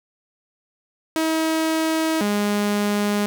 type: tone pair in turn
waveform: sawtooth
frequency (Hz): 320 / 206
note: D#4 / G#3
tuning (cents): +49 / -14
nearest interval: minor sixth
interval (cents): 763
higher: first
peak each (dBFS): -15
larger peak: neither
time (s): 1.16-2.21 / 2.21-3.26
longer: neither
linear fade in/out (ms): 0
effects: none